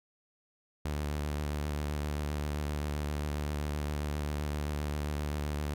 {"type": "tone with vibrato", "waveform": "sawtooth", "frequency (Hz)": 74, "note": "D2", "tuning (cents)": 14, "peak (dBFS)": -28, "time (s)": [0.85, 5.74], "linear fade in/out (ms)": 5, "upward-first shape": "sine", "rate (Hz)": 7.6, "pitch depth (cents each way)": 28, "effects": []}